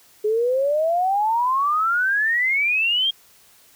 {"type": "exponential sweep", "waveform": "sine", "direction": "up", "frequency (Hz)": [416.5, 3261], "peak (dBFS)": -17, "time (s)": [0.24, 3.11], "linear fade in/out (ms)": 10, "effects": ["white hiss -53 dBFS RMS until 3.75 s"]}